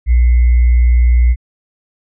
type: tone with sample-and-hold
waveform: sine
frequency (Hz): 60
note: B1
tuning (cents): -49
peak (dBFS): -6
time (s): 0.06-1.36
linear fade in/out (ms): 50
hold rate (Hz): 2100
effects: resampled to 8000 Hz